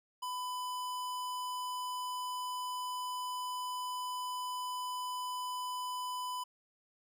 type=tone; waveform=square; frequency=1000 Hz; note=B5; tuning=21 cents sharp; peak=-37 dBFS; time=0.22-6.44 s; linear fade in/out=10 ms; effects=none